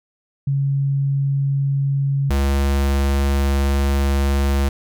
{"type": "tone pair in turn", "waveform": ["sine", "square"], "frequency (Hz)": [138.6, 69.3], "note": ["C#3", "C#2"], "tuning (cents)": [0, 0], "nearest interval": "octave", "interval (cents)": 1200, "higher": "first", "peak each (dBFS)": -16, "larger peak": "neither", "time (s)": [[0.47, 2.3], [2.3, 4.69]], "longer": "second", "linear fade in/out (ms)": 5, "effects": []}